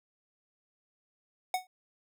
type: tone with exponential decay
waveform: square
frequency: 740 Hz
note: F#5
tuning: in tune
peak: -25 dBFS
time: 1.54-1.67 s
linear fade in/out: 2 ms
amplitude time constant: 27 ms
effects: none